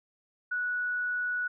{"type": "tone", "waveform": "sine", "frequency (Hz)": 1471, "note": "F#6", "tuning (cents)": -11, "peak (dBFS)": -28, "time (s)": [0.51, 1.48], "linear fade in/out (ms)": 10, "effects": []}